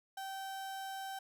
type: tone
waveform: 35% pulse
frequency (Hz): 775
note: G5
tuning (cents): -20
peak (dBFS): -39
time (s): 0.17-1.19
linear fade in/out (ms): 5
effects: none